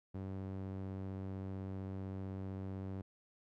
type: tone with band-pass filter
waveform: sawtooth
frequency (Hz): 95.7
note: G2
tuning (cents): -41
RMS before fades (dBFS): -43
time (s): 0.14-3.02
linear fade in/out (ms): 10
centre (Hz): 210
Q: 0.56
effects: none